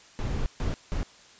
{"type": "noise bursts at uneven times", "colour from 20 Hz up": "brown", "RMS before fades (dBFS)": -28, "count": 3, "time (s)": [[0.19, 0.46], [0.6, 0.74], [0.92, 1.03]], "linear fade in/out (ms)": 0, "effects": ["white hiss -53 dBFS RMS until 1.39 s", "resampled to 16000 Hz"]}